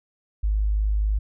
sine tone, 51.91 Hz, G#1, in tune, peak -19 dBFS, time 0.43-1.19 s, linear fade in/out 10 ms, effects none

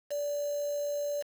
sine tone with quantisation, 581 Hz, D5, 19 cents flat, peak -30 dBFS, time 0.1-1.23 s, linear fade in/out 20 ms, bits 7, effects none

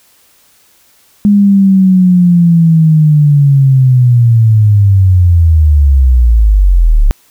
sine linear sweep, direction down, 206.1 to 33.74 Hz, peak -3 dBFS, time 1.25-7.11 s, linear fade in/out 0 ms, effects white hiss -48 dBFS RMS until 7.3 s

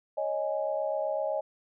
sine chord, C# suspended second, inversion none, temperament equal, 554.4 / 622.3 / 830.6 Hz, C#5 / D#5 / G#5, 0 / 0 / 0 cents, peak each -32 / -30 / -36 dBFS, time 0.17-1.41 s, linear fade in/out 10 ms, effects none

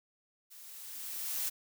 blue noise with level ramp, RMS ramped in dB -53 to -33 dBFS, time 0.5-1.5 s, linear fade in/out 20 ms, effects none

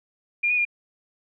sine tone with pitch steps, 2406 / 2469 / 2412 Hz, D7 / D#7 / D7, +41 / -14 / +46 cents, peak -19 dBFS, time 0.43-0.652 s, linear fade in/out 10 ms, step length 74 ms, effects none

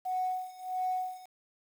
sine tone with tremolo, 740 Hz, F#5, in tune, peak -27 dBFS, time 0.05-1.26 s, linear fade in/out 10 ms, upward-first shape sine, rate 1.5 Hz, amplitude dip 90%, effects tanh soft clip ceiling -24 dBFS + 9-bit

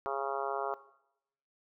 harmonic tone, 137.4 Hz, C#3, 15 cents flat, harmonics 3 / 4 / 5 / 6 / 7 / 8 / 9 / 10, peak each -39 / -41 / -39 / -41 / -41 / -41 / -42 / -44 dBFS, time 0.06-0.74 s, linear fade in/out 0 ms, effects noise-tail reverb RT60 0.8 s tail -17 dB re dry

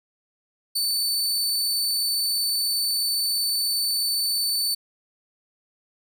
sawtooth tone, 4517 Hz, C#8, 32 cents sharp, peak -19 dBFS, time 0.75-4.75 s, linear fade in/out 10 ms, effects none

